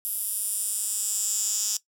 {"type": "tone with high-pass filter sweep", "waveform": "10% pulse", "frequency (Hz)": 212.7, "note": "G#3", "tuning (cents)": 42, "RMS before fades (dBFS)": -28, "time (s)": [0.05, 1.77], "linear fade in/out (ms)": 0, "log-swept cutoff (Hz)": [11000, 6400], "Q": 4.4, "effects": ["noise-tail reverb RT60 0.1 s tail -17 dB re dry"]}